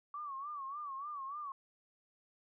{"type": "tone with vibrato", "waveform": "sine", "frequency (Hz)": 1135, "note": "C#6", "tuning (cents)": 41, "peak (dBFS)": -40, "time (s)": [0.14, 1.52], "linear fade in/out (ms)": 2, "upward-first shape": "sine", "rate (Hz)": 3.4, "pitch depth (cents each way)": 110, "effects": []}